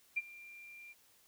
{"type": "tone with ADSR envelope", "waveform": "sine", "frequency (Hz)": 2381, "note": "D7", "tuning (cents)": 23, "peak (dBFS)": -29, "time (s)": [0.16, 0.94], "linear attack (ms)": 16, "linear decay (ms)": 33, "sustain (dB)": -21, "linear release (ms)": 26, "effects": ["white hiss -67 dBFS RMS until 1.27 s"]}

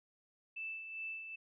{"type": "tone with tremolo", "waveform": "sine", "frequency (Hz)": 2642, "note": "E7", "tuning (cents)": 3, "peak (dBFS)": -39, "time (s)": [0.56, 1.36], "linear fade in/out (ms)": 10, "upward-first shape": "sine", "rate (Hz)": 2.5, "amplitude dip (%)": 50, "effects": []}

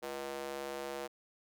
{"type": "tone with high-pass filter", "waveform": "square", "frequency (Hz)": 69.2, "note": "C#2", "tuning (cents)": -2, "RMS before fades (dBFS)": -41, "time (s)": [0.02, 1.08], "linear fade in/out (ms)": 20, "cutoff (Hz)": 480, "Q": 1.9, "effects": []}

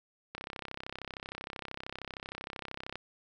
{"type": "click train", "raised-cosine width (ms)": 0.3, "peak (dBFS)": -23, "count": 87, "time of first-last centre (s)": [0.35, 2.956], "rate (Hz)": 33, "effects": []}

